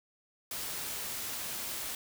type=noise; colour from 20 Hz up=white; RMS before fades=-38 dBFS; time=0.51-1.95 s; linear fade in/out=2 ms; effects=none